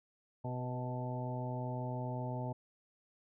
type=harmonic tone with a mistuned harmonic; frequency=125.4 Hz; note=B2; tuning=27 cents sharp; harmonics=1 / 2 / 3 / 4 / 5 / 6 / 7; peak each=-38 / -44 / -49 / -49 / -45 / -52 / -45 dBFS; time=0.44-2.53 s; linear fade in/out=10 ms; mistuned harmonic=4; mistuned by=-26 cents; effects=none